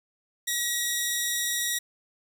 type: tone pair together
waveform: 10% pulse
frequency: 1914 / 3613 Hz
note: A#6 / A7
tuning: +45 / +45 cents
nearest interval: major seventh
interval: 1100 cents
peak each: -18 / -24 dBFS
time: 0.47-1.79 s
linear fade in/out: 10 ms
effects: none